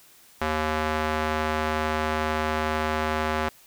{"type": "tone with band-pass filter", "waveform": "square", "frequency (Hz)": 77.78, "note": "D#2", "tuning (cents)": 0, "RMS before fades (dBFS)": -26, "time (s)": [0.41, 3.49], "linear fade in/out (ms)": 5, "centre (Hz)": 1200, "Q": 0.75, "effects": ["white hiss -54 dBFS RMS until 3.66 s"]}